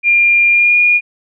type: tone with pitch glide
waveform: sine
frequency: 2400 to 2432 Hz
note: D7 to D#7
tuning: +37 to -40 cents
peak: -7 dBFS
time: 0.03-1.01 s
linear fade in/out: 50 ms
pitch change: +23 cents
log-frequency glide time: 0.52-0.76 s
effects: none